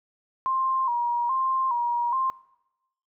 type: tone with vibrato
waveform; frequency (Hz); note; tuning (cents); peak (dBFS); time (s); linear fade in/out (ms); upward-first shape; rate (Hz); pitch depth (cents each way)
sine; 1002; B5; +25; -22; 0.46-2.3; 0; square; 1.2; 86
effects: noise-tail reverb RT60 0.9 s tail -21 dB re dry